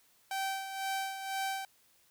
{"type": "tone with tremolo", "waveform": "sawtooth", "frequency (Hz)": 775, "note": "G5", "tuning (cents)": -20, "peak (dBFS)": -28, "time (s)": [0.31, 1.65], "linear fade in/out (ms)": 2, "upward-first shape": "sine", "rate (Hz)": 2, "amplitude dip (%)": 60, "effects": ["white hiss -67 dBFS RMS until 2.1 s"]}